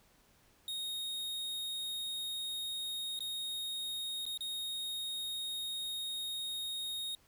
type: tone with dropouts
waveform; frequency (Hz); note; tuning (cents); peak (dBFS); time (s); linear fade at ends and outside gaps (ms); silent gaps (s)
45% pulse; 3729; A#7; 0; -37; 0.68-7.15; 1; 3.191-3.205 / 4.254-4.264 / 4.375-4.407
effects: pink hiss -67 dBFS RMS until 7.27 s